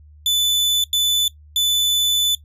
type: tone bursts at uneven times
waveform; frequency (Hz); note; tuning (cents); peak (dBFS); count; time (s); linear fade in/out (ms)
40% pulse; 3497; A7; -11; -14; 3; 0.26-0.84 / 0.93-1.28 / 1.56-2.35; 2
effects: noise-tail reverb RT60 0.1 s tail -18 dB re dry + added 75 Hz sine -43 dBFS peak until 2.44 s